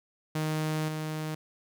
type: tone with level steps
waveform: sawtooth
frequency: 155.56 Hz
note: D#3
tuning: in tune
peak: -24 / -28 dBFS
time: 0.35-1.35 s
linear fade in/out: 5 ms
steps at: 0.88 s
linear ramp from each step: 5 ms
effects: none